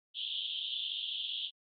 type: band-pass noise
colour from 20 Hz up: white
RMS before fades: -38 dBFS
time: 0.14-1.51 s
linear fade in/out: 50 ms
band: 3000 to 3600 Hz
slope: 96 dB/octave
effects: AAC 64 kbps